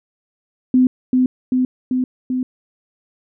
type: tone with echo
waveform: sine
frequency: 254.6 Hz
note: C4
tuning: 47 cents flat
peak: -9 dBFS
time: 0.74-0.87 s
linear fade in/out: 2 ms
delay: 390 ms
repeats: 4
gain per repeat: -2 dB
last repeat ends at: 2.43 s
effects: none